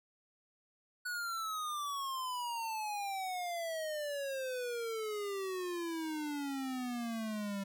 square exponential sweep, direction down, 1480 to 195.2 Hz, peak -37 dBFS, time 1.05-7.64 s, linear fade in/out 10 ms, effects none

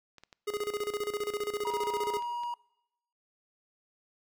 clicks, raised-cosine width 0.2 ms, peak -33 dBFS, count 11, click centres 0.183 / 0.236 / 0.328 / 0.939 / 1.288 / 1.557 / 1.716 / 1.832 / 1.906 / 2.223 / 2.435 s
square tone with tremolo, 415.3 Hz, G#4, in tune, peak -30 dBFS, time 0.47-2.2 s, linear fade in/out 10 ms, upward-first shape square, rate 15 Hz, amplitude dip 75%
triangle tone, 956 Hz, A#5, 43 cents sharp, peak -30 dBFS, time 1.65-2.54 s, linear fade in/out 2 ms
effects noise-tail reverb RT60 0.9 s tail -23 dB re dry

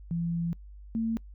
sine tone pair in turn, 169.2 / 225.9 Hz, E3 / A3, +45 / +46 cents, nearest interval perfect fourth, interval 501 cents, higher second, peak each -27 / -26 dBFS, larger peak second, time 0.11-0.53 / 0.95-1.17 s, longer first, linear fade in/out 0 ms, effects noise-tail reverb RT60 0.1 s tail -26 dB re dry + added 50 Hz sine -44 dBFS peak until 1.34 s

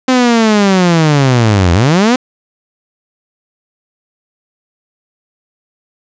sawtooth linear two-way sweep, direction down then up, 260.7 to 82.41 to 260.7 Hz, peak -3 dBFS, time 0.08-2.16 s, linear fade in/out 5 ms, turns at 1.73 s, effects resampled to 16000 Hz + 7-bit

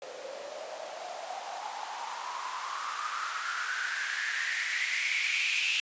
blue noise with band-pass filter sweep, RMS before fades -34 dBFS, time 0.02-5.8 s, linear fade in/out 0 ms, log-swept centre 500 to 2700 Hz, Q 7.7, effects resampled to 16000 Hz

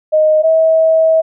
sine tone pair in turn, 620 / 643.7 Hz, D#5 / E5, -6 / -41 cents, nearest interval minor second, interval 65 cents, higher second, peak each -7 dBFS, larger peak neither, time 0.12-0.43 / 0.43-1.22 s, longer second, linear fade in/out 20 ms, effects none

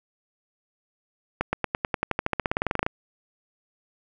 accelerating click train, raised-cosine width 0.5 ms, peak -8 dBFS, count 22, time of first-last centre 1.41-2.865 s, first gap 120 ms, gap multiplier 0.94, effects none

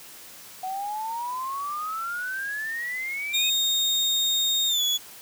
sine exponential sweep, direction up, 740 to 2541 Hz, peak -28 dBFS, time 0.63-3.5 s, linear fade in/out 5 ms
35% pulse tone with pitch glide, 3700 to 3393 Hz, A#7 to G#7, -14 to +36 cents, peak -20 dBFS, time 3.33-4.98 s, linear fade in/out 20 ms, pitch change -150 cents, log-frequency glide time 4.67-4.83 s
effects white hiss -45 dBFS RMS until 5.21 s + high-pass 80 Hz 12 dB/octave

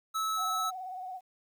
square tone, 1301 Hz, E6, 23 cents flat, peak -30 dBFS, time 0.14-0.71 s, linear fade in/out 20 ms
sine tone with vibrato, 744 Hz, F#5, 9 cents sharp, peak -37 dBFS, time 0.36-1.21 s, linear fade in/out 50 ms, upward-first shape sine, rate 18 Hz, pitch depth 48 cents each way
effects 11-bit

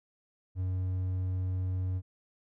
triangle tone, 92.5 Hz, F#2, in tune, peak -27 dBFS, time 0.55-2.02 s, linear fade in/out 50 ms, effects none

